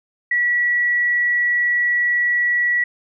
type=tone; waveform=sine; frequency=1938 Hz; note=B6; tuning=33 cents flat; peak=-15 dBFS; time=0.31-2.84 s; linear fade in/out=5 ms; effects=none